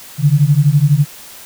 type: beating tone pair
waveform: sine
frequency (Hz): 139.5 / 151.5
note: C#3 / D#3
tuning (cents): +11 / -46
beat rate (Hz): 12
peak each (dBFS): -11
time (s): 0.18-1.06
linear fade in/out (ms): 50
effects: white hiss -36 dBFS RMS until 1.45 s